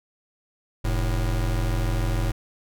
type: tone pair together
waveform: square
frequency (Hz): 43.33 / 110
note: F1 / A2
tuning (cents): -13 / 0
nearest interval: octave + major third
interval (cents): 1613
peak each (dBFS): -24 / -27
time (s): 0.84-2.32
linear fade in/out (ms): 10
effects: none